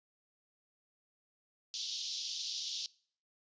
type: band-pass noise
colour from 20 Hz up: white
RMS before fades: -40 dBFS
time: 1.74-2.86 s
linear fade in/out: 0 ms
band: 3200 to 5800 Hz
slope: 48 dB/octave
effects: noise-tail reverb RT60 0.5 s tail -22 dB re dry + resampled to 16000 Hz